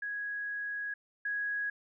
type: tone pair in turn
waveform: sine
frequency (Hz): 1661.2 / 1661.2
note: G#6 / G#6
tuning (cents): 0 / 0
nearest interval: unison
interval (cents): 0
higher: neither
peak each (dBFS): -34 / -31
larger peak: second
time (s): 0.02-0.94 / 1.25-1.7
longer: first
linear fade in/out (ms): 5
effects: none